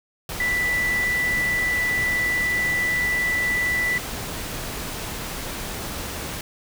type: tone in noise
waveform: sine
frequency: 1975.5 Hz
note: B6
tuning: in tune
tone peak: -20 dBFS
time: 0.4-3.98 s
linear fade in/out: 2 ms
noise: pink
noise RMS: -31 dBFS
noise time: 0.29-6.41 s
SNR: +8 dB
effects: none